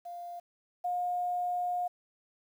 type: tone pair in turn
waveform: sine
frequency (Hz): 698.5 / 714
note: F5 / F5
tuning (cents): 0 / +38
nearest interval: unison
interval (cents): 38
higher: second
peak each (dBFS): -39 / -29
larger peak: second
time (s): 0.05-0.4 / 0.84-1.88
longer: second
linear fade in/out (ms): 10
effects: 10-bit